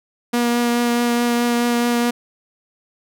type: tone with vibrato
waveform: sawtooth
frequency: 238.9 Hz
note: A#3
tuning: 43 cents sharp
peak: -12 dBFS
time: 0.33-2.11 s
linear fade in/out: 10 ms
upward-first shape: triangle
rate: 4.7 Hz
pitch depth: 13 cents each way
effects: none